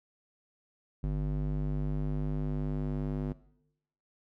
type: tone with band-pass filter sweep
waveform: square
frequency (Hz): 49.84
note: G1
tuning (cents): +29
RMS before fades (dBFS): -32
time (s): 1.03-3.33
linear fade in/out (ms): 10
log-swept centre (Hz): 130 to 230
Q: 0.98
effects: noise-tail reverb RT60 0.8 s tail -19 dB re dry